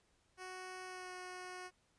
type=tone with pitch glide; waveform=10% pulse; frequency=370 to 365.1 Hz; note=F#4 to F#4; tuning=0 to -23 cents; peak=-38 dBFS; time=0.37-1.71 s; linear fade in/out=50 ms; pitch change=-23 cents; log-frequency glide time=0.85-1.13 s; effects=pink hiss -75 dBFS RMS until 1.98 s + resampled to 22050 Hz